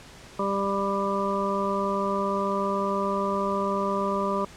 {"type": "harmonic tone", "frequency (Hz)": 197.8, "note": "G3", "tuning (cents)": 16, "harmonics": [1, 2, 3, 5, 6], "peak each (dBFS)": [-30, -30, -30, -30, -30], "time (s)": [0.39, 4.45], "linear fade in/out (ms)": 5, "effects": ["pink hiss -47 dBFS RMS until 4.56 s", "low-pass 8000 Hz 12 dB/octave"]}